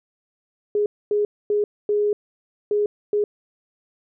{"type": "tone bursts at uneven times", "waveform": "sine", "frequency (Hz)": 415.3, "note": "G#4", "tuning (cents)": 0, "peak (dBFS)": -17, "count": 6, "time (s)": [[0.75, 0.86], [1.11, 1.25], [1.5, 1.64], [1.89, 2.13], [2.71, 2.86], [3.13, 3.24]], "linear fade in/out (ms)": 2, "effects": []}